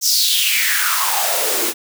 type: noise with high-pass filter sweep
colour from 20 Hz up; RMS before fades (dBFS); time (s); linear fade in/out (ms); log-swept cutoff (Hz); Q
white; -17; 0.01-1.74; 50; 6000 to 300; 5.5
effects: none